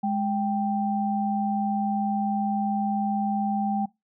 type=tone pair together; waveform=sine; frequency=207.9 / 785 Hz; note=G#3 / G5; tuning=+2 / +2 cents; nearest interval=octave + major seventh; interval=2300 cents; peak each=-25 / -26 dBFS; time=0.03-3.86 s; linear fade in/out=10 ms; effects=noise-tail reverb RT60 0.2 s tail -21 dB re dry

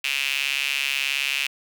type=tone with high-pass filter; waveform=sawtooth; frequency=138.59 Hz; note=C#3; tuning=in tune; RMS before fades=-25 dBFS; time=0.04-1.47 s; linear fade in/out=5 ms; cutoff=2600 Hz; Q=5.4; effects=none

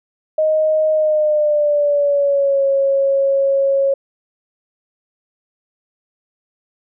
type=tone with pitch glide; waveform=sine; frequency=623 to 548.7 Hz; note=D#5 to C#5; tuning=+2 to -18 cents; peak=-12 dBFS; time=0.38-3.94 s; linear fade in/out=5 ms; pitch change=-220 cents; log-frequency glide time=0.92-2.64 s; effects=none

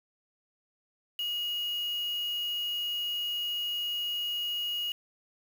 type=tone with quantisation; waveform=sine; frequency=2883 Hz; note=F#7; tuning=46 cents flat; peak=-30 dBFS; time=1.19-4.92 s; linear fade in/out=2 ms; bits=7; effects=none

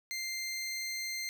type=tone; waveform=20% pulse; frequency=2093 Hz; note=C7; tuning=in tune; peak=-30 dBFS; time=0.11-1.29 s; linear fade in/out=0 ms; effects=none

